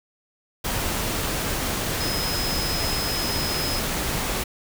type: tone in noise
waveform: sine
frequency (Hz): 5100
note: D#8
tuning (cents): +42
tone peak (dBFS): -28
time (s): 2-3.8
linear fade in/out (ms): 10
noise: pink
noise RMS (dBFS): -26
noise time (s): 0.64-4.44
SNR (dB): -5
effects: none